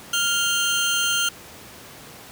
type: tone pair together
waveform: 25% pulse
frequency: 1400 / 3143 Hz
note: F6 / G7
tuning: +4 / +4 cents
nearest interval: octave + major second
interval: 1400 cents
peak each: -19 dBFS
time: 0.13-1.29 s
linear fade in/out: 5 ms
effects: pink hiss -42 dBFS RMS until 2.31 s + high-pass 100 Hz 12 dB/octave